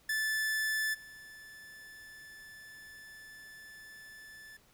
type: tone with level steps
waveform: 45% pulse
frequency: 1747 Hz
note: A6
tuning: 13 cents flat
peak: -30 / -49 dBFS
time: 0.09-4.57 s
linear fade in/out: 5 ms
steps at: 0.93 s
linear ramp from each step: 20 ms
effects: pink hiss -65 dBFS RMS until 4.73 s